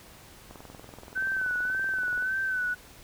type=click train; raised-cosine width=1 ms; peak=-31 dBFS; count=37; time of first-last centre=0.51-2.224 s; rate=21 Hz
type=tone with vibrato; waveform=sine; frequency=1516 Hz; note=F#6; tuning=42 cents sharp; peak=-26 dBFS; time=1.15-2.75 s; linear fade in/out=20 ms; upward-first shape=sine; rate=1.8 Hz; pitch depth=52 cents each way
effects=pink hiss -51 dBFS RMS until 3.03 s